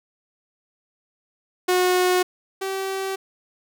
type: tone pair in turn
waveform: sawtooth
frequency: 363.8 / 385.4 Hz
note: F#4 / G4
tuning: -29 / -29 cents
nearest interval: minor second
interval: 100 cents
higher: second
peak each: -13 / -21 dBFS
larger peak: first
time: 1.68-2.23 / 2.61-3.16 s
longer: neither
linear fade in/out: 10 ms
effects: none